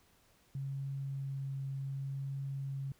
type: tone with vibrato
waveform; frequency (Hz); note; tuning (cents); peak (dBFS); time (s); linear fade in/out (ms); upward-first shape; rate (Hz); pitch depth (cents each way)
sine; 136.7; C#3; -24; -36; 0.55-2.92; 2; triangle; 0.67; 9
effects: pink hiss -68 dBFS RMS until 2.99 s